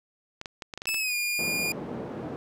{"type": "clicks", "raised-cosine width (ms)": 0.2, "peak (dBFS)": -19, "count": 9, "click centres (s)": [0.414, 0.458, 0.622, 0.738, 0.776, 0.819, 0.856, 0.89, 0.944]}
{"type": "tone with pitch glide", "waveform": "sawtooth", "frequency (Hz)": [2613, 2424], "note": ["E7", "D#7"], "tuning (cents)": [-16, -46], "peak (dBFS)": -23, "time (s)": [0.87, 1.72], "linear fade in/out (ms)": 2, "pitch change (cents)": -130, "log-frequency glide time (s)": [0.98, 1.15]}
{"type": "band-pass noise", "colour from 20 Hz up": "white", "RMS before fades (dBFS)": -36, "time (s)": [1.39, 2.36], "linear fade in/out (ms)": 0, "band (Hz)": [140, 420], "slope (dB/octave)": 12}
{"effects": []}